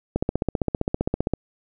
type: click train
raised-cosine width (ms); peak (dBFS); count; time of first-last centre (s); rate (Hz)
2; -8; 19; 0.16-1.336; 15.3
effects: none